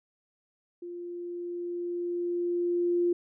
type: tone with level ramp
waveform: sine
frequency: 349.2 Hz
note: F4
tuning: in tune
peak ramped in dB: -37 to -22 dBFS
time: 0.82-3.13 s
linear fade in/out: 5 ms
effects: none